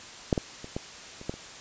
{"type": "clicks", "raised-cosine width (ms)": 2, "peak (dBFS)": [-8, -13, -26, -17, -29, -16, -29], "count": 7, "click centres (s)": [0.328, 0.378, 0.644, 0.765, 1.214, 1.295, 1.34], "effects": ["white hiss -44 dBFS RMS until 1.6 s", "resampled to 16000 Hz"]}